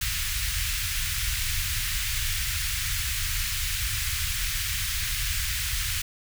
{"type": "band-stop noise", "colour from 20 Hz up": "pink", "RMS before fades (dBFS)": -28, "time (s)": [0.01, 6.02], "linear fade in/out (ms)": 5, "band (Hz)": [100, 1700], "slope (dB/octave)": 24, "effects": []}